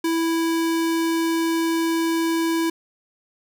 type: tone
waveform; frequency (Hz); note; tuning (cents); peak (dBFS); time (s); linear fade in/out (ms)
square; 329.6; E4; 0; -20; 0.04-2.7; 5
effects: none